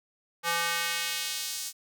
square tone with high-pass filter sweep, 169.5 Hz, E3, 49 cents sharp, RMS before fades -31 dBFS, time 0.43-1.73 s, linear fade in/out 50 ms, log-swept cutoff 1000 to 6200 Hz, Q 0.95, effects none

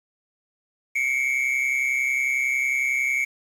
triangle tone pair together, 2169 / 2300 Hz, C#7 / D7, -38 / -37 cents, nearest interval minor second, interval 101 cents, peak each -22 dBFS, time 0.95-3.25 s, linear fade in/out 10 ms, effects 8-bit

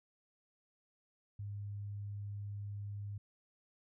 sine tone, 101.9 Hz, G#2, 32 cents flat, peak -40 dBFS, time 1.39-3.18 s, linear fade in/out 5 ms, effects none

